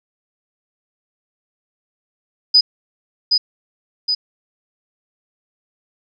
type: tone with echo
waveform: sine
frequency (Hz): 4978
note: D#8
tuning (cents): 0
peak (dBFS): -7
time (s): 2.54-2.61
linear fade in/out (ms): 10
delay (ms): 770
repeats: 2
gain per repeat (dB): -4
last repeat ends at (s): 4.15
effects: none